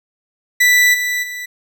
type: tone with level steps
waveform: 40% pulse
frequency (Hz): 1975.5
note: B6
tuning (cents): 0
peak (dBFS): -8 / -16 / -24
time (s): 0.6-1.46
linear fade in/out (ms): 10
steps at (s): 0.93 / 1.22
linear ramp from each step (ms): 20
effects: none